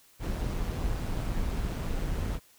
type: noise with amplitude modulation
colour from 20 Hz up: brown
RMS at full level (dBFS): -29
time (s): 0.19-2.4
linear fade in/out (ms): 50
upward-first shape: sine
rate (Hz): 166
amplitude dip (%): 40
effects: white hiss -60 dBFS RMS until 2.58 s